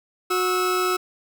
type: tone pair together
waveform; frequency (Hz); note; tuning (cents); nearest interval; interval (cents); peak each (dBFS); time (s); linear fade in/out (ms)
40% pulse; 364.8 / 1300; F#4 / E6; -24 / -24; octave + minor seventh; 2200; -22; 0.3-0.97; 10
effects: none